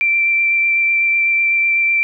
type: tone with vibrato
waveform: sine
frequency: 2349 Hz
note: D7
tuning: in tune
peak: -12 dBFS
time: 0.01-2.03 s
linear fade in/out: 0 ms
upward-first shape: triangle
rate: 8 Hz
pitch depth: 12 cents each way
effects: none